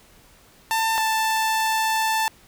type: tone pair in turn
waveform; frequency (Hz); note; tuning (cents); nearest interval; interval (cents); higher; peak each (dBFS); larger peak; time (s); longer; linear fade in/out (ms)
sawtooth; 894 / 883.2; A5 / A5; +27 / +6; unison; 21; first; -16; neither; 0.71-0.98 / 0.98-2.28; second; 0
effects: pink hiss -53 dBFS RMS until 2.47 s